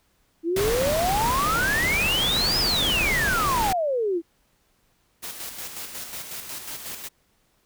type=exponential two-way sweep; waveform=sine; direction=up then down; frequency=320 to 5210 to 320 Hz; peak=-21 dBFS; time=0.43-4.22 s; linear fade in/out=50 ms; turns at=2.59 s
type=noise; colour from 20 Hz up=pink; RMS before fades=-27 dBFS; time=0.56-3.73 s; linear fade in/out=5 ms
type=noise with tremolo; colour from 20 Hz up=white; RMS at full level=-34 dBFS; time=5.22-7.09 s; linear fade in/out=20 ms; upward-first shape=square; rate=5.5 Hz; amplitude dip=45%
effects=pink hiss -66 dBFS RMS until 7.65 s